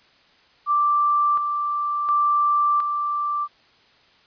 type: tone with tremolo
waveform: sine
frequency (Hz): 1174.7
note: D6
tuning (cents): 0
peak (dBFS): -16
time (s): 0.66-3.48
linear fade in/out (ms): 50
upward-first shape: square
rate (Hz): 0.7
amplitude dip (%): 45
effects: white hiss -56 dBFS RMS until 4.26 s + resampled to 11025 Hz